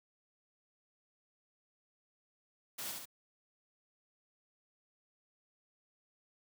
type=noise with echo; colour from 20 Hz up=white; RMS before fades=-42 dBFS; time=2.78-2.92 s; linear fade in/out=10 ms; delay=68 ms; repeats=2; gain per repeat=-3 dB; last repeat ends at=3.056 s; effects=high-pass 100 Hz 12 dB/octave